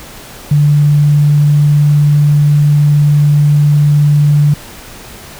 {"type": "tone", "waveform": "sine", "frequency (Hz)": 146.83, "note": "D3", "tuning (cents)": 0, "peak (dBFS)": -5, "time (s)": [0.51, 4.54], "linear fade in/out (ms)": 5, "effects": ["pink hiss -32 dBFS RMS until 5.39 s"]}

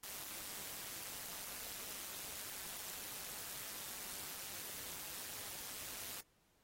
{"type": "noise with amplitude modulation", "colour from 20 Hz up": "white", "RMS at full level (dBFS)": -44, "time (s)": [0.03, 6.21], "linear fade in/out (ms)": 5, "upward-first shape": "sine", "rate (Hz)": 201, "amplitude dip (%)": 80, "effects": ["pink hiss -75 dBFS RMS until 6.63 s", "AAC 48 kbps"]}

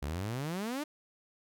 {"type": "exponential sweep", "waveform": "sawtooth", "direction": "up", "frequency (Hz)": [66.7, 311.1], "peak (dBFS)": -30, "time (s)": [0.02, 0.84], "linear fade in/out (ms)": 10, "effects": []}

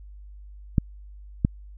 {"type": "clicks", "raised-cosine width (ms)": 5, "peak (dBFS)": -6, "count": 2, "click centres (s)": [0.782, 1.449], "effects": ["added 50 Hz sine -41 dBFS peak until 1.77 s"]}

